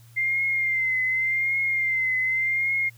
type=tone with vibrato; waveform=sine; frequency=2093 Hz; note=C7; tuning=in tune; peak=-21 dBFS; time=0.16-2.9 s; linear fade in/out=20 ms; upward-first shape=triangle; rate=0.87 Hz; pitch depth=55 cents each way; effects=added 116 Hz sine -48 dBFS peak until 2.97 s + white hiss -58 dBFS RMS until 2.97 s